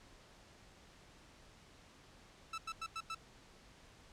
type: tone bursts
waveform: sawtooth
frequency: 1318.5 Hz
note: E6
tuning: in tune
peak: -36 dBFS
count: 5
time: 2.53-3.148 s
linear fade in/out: 5 ms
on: 50 ms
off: 92 ms
effects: pink hiss -61 dBFS RMS until 4.12 s + low-pass 7000 Hz 12 dB/octave